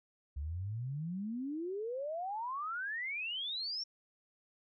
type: exponential sweep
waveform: sine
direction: up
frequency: 67.9 to 5590 Hz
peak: -36 dBFS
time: 0.36-3.84 s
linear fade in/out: 10 ms
effects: none